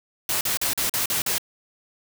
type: noise bursts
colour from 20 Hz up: white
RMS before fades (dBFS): -24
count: 7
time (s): 0.29-1.382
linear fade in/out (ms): 2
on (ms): 120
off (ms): 42
effects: none